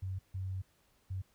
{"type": "tone bursts at uneven times", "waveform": "sine", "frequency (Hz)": 94.4, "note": "F#2", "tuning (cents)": 35, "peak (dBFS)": -35, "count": 3, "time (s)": [[0.02, 0.19], [0.34, 0.62], [1.1, 1.22]], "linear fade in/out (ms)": 10, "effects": ["pink hiss -71 dBFS RMS until 1.34 s"]}